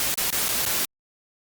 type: noise with dropouts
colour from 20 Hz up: white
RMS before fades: -24 dBFS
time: 0-0.85 s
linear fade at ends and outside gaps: 1 ms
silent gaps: 0.143-0.176 / 0.304-0.326 / 0.483-0.489 / 0.653-0.662 s
effects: Opus 48 kbps